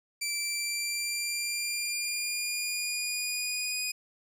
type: tone with pitch glide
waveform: 15% pulse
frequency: 2337 to 2476 Hz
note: D7 to D#7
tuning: -9 to -9 cents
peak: -23 dBFS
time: 0.21-3.92 s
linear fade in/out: 10 ms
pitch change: +100 cents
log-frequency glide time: 0.4-3.81 s
effects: none